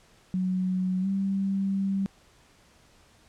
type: tone with pitch glide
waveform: sine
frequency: 185 to 194.98 Hz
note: F#3 to G3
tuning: 0 to -9 cents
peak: -24 dBFS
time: 0.34-2.06 s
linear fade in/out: 0 ms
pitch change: +91 cents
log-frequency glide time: 1.01-1.07 s
effects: pink hiss -59 dBFS RMS until 3.28 s + low-pass 9000 Hz 12 dB/octave